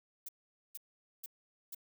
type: noise bursts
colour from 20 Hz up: violet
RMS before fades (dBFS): -44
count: 4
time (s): 0.26-1.748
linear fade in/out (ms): 5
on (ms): 27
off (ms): 460
effects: none